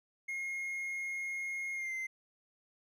triangle tone with pitch glide, 2148 to 2077 Hz, C7 to C7, +45 to -13 cents, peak -34 dBFS, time 0.28-2.07 s, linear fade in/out 10 ms, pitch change -58 cents, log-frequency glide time 1.74-1.94 s, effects none

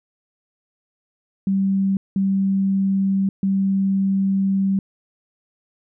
sine tone bursts at uneven times, 194.2 Hz, G3, 16 cents flat, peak -16 dBFS, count 3, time 1.47-1.97 / 2.16-3.29 / 3.43-4.79 s, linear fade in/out 2 ms, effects none

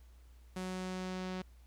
sawtooth tone with low-pass filter sweep, 185 Hz, F#3, in tune, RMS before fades -40 dBFS, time 0.56-1.42 s, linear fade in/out 5 ms, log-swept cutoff 9800 to 4600 Hz, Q 1, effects added 60 Hz sine -55 dBFS peak until 1.66 s + pink hiss -70 dBFS RMS until 1.66 s

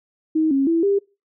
sine tone with pitch steps, 315.5 / 272.8 / 331.7 / 399.2 Hz, D#4 / C#4 / E4 / G4, +24 / -28 / +11 / +32 cents, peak -15 dBFS, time 0.35-0.99 s, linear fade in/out 10 ms, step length 160 ms, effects noise-tail reverb RT60 0.3 s tail -25 dB re dry

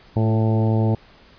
harmonic tone with a mistuned harmonic, 110.6 Hz, A2, 9 cents sharp, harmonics 1 / 2 / 3 / 4 / 5 / 6 / 7 / 8, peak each -17 / -23 / -27 / -29 / -31 / -33 / -34 / -35 dBFS, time 0.16-0.95 s, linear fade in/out 5 ms, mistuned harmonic 3, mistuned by +18 cents, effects pink hiss -50 dBFS RMS until 1.38 s + resampled to 11025 Hz

